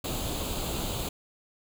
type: noise with comb filter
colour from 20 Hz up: pink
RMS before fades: -32 dBFS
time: 0.04-1.09 s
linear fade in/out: 5 ms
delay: 0.27 ms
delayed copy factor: +0.65
effects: none